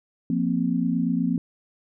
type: chord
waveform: sine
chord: F suspended fourth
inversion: none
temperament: equal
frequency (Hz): 174.61 / 233.1 / 261.6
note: F3 / Bb3 / C4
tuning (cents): 0 / 0 / 0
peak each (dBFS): -25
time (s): 0.3-1.38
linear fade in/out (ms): 2
effects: none